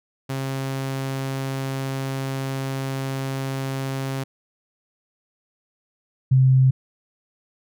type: tone pair in turn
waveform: sawtooth / sine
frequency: 134.5 / 130.9 Hz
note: C3 / C3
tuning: +48 / +1 cents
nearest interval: unison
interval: 47 cents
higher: first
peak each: -21 / -12 dBFS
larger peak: second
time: 0.29-4.24 / 6.31-6.71 s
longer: first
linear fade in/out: 10 ms
effects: none